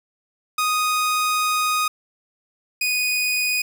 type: tone pair in turn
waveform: sawtooth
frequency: 1244.5 / 2481 Hz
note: D#6 / D#7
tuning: 0 / -6 cents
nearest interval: octave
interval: 1194 cents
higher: second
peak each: -15 / -16 dBFS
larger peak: first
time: 0.58-1.88 / 2.81-3.62 s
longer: first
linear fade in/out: 5 ms
effects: none